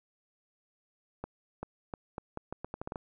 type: accelerating click train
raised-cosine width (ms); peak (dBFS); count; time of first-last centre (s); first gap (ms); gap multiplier
1; -23; 12; 1.24-2.958; 390; 0.79
effects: none